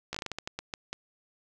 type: slowing click train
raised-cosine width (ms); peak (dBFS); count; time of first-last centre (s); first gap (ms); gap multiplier
0.2; -17; 12; 0.13-0.93; 15; 1.29
effects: none